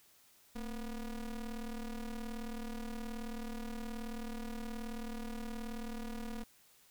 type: ring-modulated tone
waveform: square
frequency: 121.4 Hz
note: B2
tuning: 29 cents flat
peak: -37 dBFS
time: 0.55-6.44 s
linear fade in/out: 10 ms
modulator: 102 Hz
effects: white hiss -65 dBFS RMS until 6.9 s